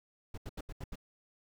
brown noise bursts, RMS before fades -41 dBFS, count 6, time 0.34-0.957 s, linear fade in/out 5 ms, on 37 ms, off 79 ms, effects none

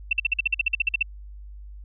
sine tone bursts, 2685 Hz, E7, 31 cents sharp, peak -17 dBFS, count 14, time 0.11-1.027 s, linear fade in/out 5 ms, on 20 ms, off 49 ms, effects added 50 Hz sine -38 dBFS peak until 1.84 s

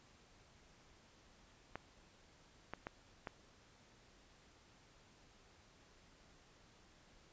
clicks, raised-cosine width 0.5 ms, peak -28 dBFS, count 4, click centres 1.756 / 2.736 / 2.869 / 3.272 s, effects pink hiss -66 dBFS RMS until 7.32 s + resampled to 16000 Hz

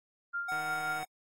sine tone with tremolo, 1397 Hz, F6, in tune, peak -31 dBFS, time 0.33-1.01 s, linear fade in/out 20 ms, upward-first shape sine, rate 5.7 Hz, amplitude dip 50%
square tone, 745 Hz, F#5, 12 cents sharp, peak -37 dBFS, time 0.48-1.05 s, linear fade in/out 10 ms
click train, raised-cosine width 0.5 ms, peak -29 dBFS, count 81, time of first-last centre 0.52-1.03 s, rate 157 Hz
effects AAC 48 kbps

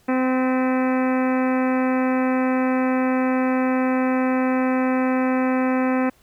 harmonic tone with a mistuned harmonic, 257.8 Hz, C4, 26 cents flat, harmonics 1 / 2 / 3 / 4 / 5 / 6 / 7 / 8 / 9 / 10, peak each -19 / -25 / -29 / -31 / -33 / -35 / -36 / -37 / -38 / -39 dBFS, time 0.08-6.1 s, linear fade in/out 10 ms, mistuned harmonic 8, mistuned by -47 cents, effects pink hiss -58 dBFS RMS until 6.22 s

